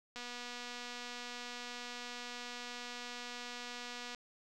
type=click train; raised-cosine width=0.2 ms; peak=-28 dBFS; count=970; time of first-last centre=0.16-4.148 s; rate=243 Hz; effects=none